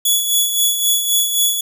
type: tone with tremolo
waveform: 10% pulse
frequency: 3397 Hz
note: G#7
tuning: 38 cents sharp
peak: -4 dBFS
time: 0.05-1.61 s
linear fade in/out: 5 ms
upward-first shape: sine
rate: 3.8 Hz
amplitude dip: 55%
effects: none